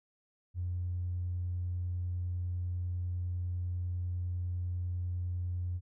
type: tone with tanh clipping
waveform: triangle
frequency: 89 Hz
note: F2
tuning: 33 cents sharp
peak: -32 dBFS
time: 0.54-5.81 s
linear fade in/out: 50 ms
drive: 4 dB
effects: none